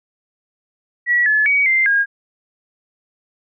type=tone with pitch steps; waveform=sine; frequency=1932 / 1719 / 2260 / 2088 / 1627 Hz; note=B6 / A6 / C#7 / C7 / G#6; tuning=-39 / -41 / +33 / -4 / -36 cents; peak=-12 dBFS; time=1.06-2.06 s; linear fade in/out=50 ms; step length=200 ms; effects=none